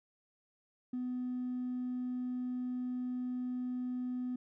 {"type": "tone with hard clipping", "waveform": "sine", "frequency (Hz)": 250, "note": "B3", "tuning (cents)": 21, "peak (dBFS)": -35, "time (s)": [0.93, 4.36], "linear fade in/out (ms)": 5, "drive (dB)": 1, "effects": []}